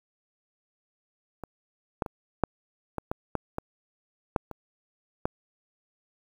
clicks, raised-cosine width 1 ms, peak -23 / -12 / -21 / -7 / -16 / -15 / -13 / -16 / -9 / -24 / -12 dBFS, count 11, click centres 1.437 / 2.022 / 2.062 / 2.437 / 2.983 / 3.115 / 3.353 / 3.584 / 4.362 / 4.513 / 5.255 s, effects 8-bit

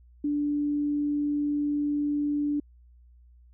sine tone, 292 Hz, D4, 10 cents flat, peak -24 dBFS, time 0.24-2.6 s, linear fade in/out 5 ms, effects added 60 Hz sine -52 dBFS peak until 3.53 s

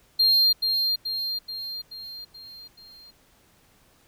triangle tone with echo, 4199 Hz, C8, 5 cents sharp, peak -15 dBFS, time 0.19-0.53 s, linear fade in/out 10 ms, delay 430 ms, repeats 6, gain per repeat -5 dB, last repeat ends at 3.11 s, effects pink hiss -60 dBFS RMS until 4.07 s

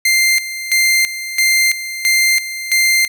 sawtooth tone with tremolo, 2093 Hz, C7, in tune, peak -7 dBFS, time 0.05-3.08 s, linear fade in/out 5 ms, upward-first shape square, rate 1.5 Hz, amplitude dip 75%, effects none

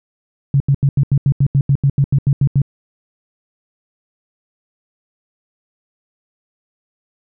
sine tone bursts, 138.59 Hz, C#3, in tune, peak -9 dBFS, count 15, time 0.54-2.618 s, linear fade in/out 2 ms, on 62 ms, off 82 ms, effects none

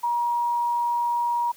sine tone, 952 Hz, A#5, 36 cents sharp, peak -21 dBFS, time 0.03-1.52 s, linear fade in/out 10 ms, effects white hiss -51 dBFS RMS until 1.56 s + high-pass 100 Hz 12 dB/octave

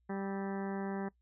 harmonic tone with a mistuned harmonic, 196 Hz, G3, in tune, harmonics 1 / 2 / 3 / 4 / 5 / 6 / 7 / 8 / 9 / 10, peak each -37 / -41 / -48 / -45 / -50 / -55 / -55 / -53 / -53 / -57 dBFS, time 0.09-1.09 s, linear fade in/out 10 ms, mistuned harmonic 7, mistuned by -82 cents, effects noise-tail reverb RT60 0.1 s tail -21 dB re dry + added 60 Hz sine -70 dBFS peak until 1.21 s

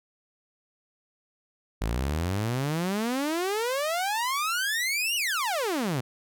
sawtooth exponential two-way sweep, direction up then down, 51.3 to 2960 to 116.7 Hz, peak -22 dBFS, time 1.81-6.01 s, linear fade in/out 10 ms, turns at 5.16 s, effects none

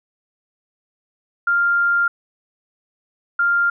sine tone pair in turn, 1396.9 / 1396.9 Hz, F6 / F6, 0 / 0 cents, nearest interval unison, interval 0 cents, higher neither, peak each -14 dBFS, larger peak neither, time 1.47-2.08 / 3.39-3.7 s, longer first, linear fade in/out 5 ms, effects none

